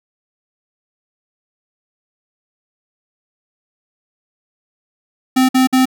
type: tone bursts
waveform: square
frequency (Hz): 258.9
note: C4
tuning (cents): -18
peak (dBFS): -10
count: 3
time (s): 5.36-5.856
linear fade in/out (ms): 10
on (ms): 130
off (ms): 53
effects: none